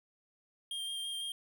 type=tone with vibrato; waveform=square; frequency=3200 Hz; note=G7; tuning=35 cents sharp; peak=-37 dBFS; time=0.71-1.32 s; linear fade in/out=2 ms; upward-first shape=square; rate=6 Hz; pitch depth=12 cents each way; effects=none